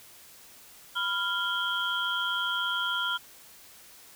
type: tone cluster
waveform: sine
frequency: 995 / 1394 / 3095 / 3282 Hz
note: B5 / F6 / G7 / G#7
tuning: +13 / -4 / -23 / -21 cents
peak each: -36 / -29 / -35 / -33 dBFS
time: 0.95-3.18 s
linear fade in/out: 20 ms
effects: white hiss -52 dBFS RMS until 4.15 s